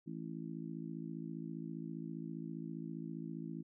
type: harmonic tone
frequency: 55 Hz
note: A1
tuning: in tune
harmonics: 3 / 4 / 5 / 6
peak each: -45 / -47 / -47 / -49 dBFS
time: 0.06-3.63 s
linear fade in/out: 20 ms
effects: none